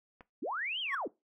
clicks, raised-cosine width 0.5 ms, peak -35 / -44 dBFS, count 2, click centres 0.208 / 0.212 s
sine linear two-way sweep, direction up then down, 198.9 to 3270 to 198.9 Hz, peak -33 dBFS, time 0.42-1.08 s, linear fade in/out 10 ms, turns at 0.8 s
triangle tone with exponential growth, 1108.7 Hz, C#6, in tune, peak -27 dBFS, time 0.86-0.95 s, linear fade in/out 5 ms, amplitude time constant 18 ms
effects noise-tail reverb RT60 0.2 s tail -19 dB re dry

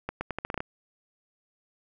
accelerating click train, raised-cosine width 0.5 ms, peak -16 dBFS, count 9, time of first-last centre 0.09-0.605 s, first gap 120 ms, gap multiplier 0.81, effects none

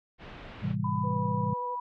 pink low-pass noise, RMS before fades -45 dBFS, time 0.18-0.76 s, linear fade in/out 50 ms, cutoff 3300 Hz, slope 24 dB/octave
sine chord, A minor seventh, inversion none, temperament just, 110 / 132 / 165 / 198 Hz, A2 / C3 / E3 / G3, 0 / +16 / +2 / +18 cents, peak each -33 dBFS, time 0.62-1.54 s, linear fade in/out 10 ms
sine tone with pitch glide, 1000 to 979.4 Hz, B5 to B5, +21 to -15 cents, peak -31 dBFS, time 0.84-1.8 s, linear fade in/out 5 ms, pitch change -36 cents, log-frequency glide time 1-1.19 s
sine tone with vibrato, 493.9 Hz, B4, in tune, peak -37 dBFS, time 1.03-1.76 s, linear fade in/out 20 ms, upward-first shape sine, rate 12 Hz, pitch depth 16 cents each way
effects none

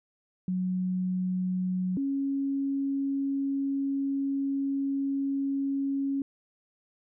sine tone pair in turn, 183.9 / 275.5 Hz, F#3 / C#4, -10 / -11 cents, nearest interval perfect fifth, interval 699 cents, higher second, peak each -26 dBFS, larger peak neither, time 0.48-1.97 / 1.97-6.22 s, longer second, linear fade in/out 2 ms, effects none

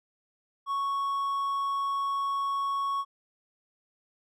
triangle tone, 1108.7 Hz, C#6, in tune, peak -25 dBFS, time 0.66-3.05 s, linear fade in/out 50 ms, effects none

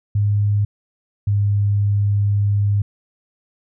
sine tone pair in turn, 102.9 / 101.84 Hz, G#2 / G#2, -16 / -33 cents, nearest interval unison, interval 17 cents, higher first, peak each -14 dBFS, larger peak neither, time 0.15-0.65 / 1.27-2.82 s, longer second, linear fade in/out 5 ms, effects none

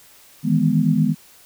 sine chord, E major seventh, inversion third, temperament equal with one note detuned, 155.56 / 164.15 / 207.7 / 246.9 Hz, D#3 / E3 / G#3 / B3, 0 / -7 / 0 / 0 cents, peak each -20 dBFS, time 0.43-1.15 s, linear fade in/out 50 ms, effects white hiss -49 dBFS RMS until 1.45 s

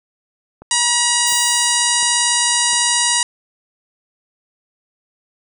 click train, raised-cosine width 1 ms, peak -23 dBFS, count 4, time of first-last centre 0.62-2.733 s, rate 1.42 Hz
harmonic tone, 959 Hz, A#5, 49 cents sharp, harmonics 1 / 2 / 3 / 4 / 5 / 6 / 7 / 8 / 9 / 10, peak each -23 / -23 / -23 / -23 / -23 / -23 / -23 / -23 / -23 / -23 dBFS, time 0.71-3.23 s, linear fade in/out 2 ms
violet noise with exponential decay, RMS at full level -27 dBFS, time 1.27-2.15 s, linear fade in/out 2 ms, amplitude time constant 190 ms
effects none

